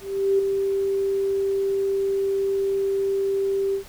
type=tone with ADSR envelope; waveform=sine; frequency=392 Hz; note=G4; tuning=in tune; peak=-15 dBFS; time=0-3.84 s; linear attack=390 ms; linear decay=5 ms; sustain=-5 dB; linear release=100 ms; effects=pink hiss -46 dBFS RMS until 3.88 s